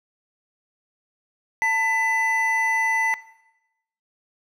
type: tone pair together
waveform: triangle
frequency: 894.6 / 1999 Hz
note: A5 / B6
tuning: +28 / +20 cents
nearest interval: octave + major second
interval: 1392 cents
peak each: -22 / -18 dBFS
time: 1.62-3.14 s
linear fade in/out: 0 ms
effects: noise-tail reverb RT60 0.9 s tail -18 dB re dry